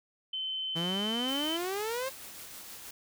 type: tone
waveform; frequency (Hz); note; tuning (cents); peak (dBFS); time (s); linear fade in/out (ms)
sine; 3067; G7; -38; -32; 0.33-1.57; 5
type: exponential sweep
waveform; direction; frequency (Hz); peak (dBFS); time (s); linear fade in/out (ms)
sawtooth; up; 161.3 to 545; -28; 0.75-2.1; 20
type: noise with tremolo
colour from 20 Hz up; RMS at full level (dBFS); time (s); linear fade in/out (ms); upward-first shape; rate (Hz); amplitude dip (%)
white; -45; 1.28-2.91; 5; sine; 6.4; 25
effects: none